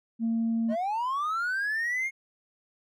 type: tone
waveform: sine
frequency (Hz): 228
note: A#3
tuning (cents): -38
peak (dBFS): -23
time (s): 0.19-0.76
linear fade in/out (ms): 50
type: linear sweep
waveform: triangle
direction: up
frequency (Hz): 582 to 2167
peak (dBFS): -24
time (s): 0.68-2.11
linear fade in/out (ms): 50
effects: tanh soft clip ceiling -21 dBFS